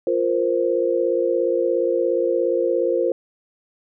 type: chord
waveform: sine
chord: F suspended fourth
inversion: none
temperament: equal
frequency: 349.2 / 466.2 / 523.3 Hz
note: F4 / Bb4 / C5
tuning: 0 / 0 / 0 cents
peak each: -22 / -22 / -21 dBFS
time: 0.07-3.12 s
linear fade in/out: 2 ms
effects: none